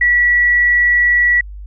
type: tone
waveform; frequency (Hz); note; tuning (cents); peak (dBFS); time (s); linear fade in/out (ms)
sine; 1942; B6; -30; -9; 0.01-1.41; 5
effects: added 50 Hz sine -28 dBFS peak until 1.66 s